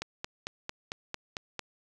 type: click train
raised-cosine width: 0.2 ms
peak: -17 dBFS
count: 8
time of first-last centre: 0.02-1.593 s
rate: 4.45 Hz
effects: none